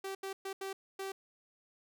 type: tone bursts at uneven times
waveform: sawtooth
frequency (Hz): 387.4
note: G4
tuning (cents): -20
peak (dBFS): -34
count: 5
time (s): 0.04-0.15 / 0.23-0.33 / 0.45-0.53 / 0.61-0.73 / 0.99-1.12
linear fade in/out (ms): 5
effects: none